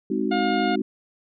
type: chord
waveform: sine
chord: Ab dominant seventh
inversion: none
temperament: just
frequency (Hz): 207.7 / 259.6 / 311.5 / 373.8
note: Ab3 / C4 / Eb4 / Gb4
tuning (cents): 0 / -13 / +2 / +18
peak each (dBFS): -27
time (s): 0.1-0.82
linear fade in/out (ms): 5
type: harmonic tone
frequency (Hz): 713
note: F5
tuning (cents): +36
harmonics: 1 / 2 / 3 / 4 / 5 / 6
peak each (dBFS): -24 / -30 / -34 / -36 / -38 / -40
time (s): 0.31-0.76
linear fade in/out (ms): 10
effects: none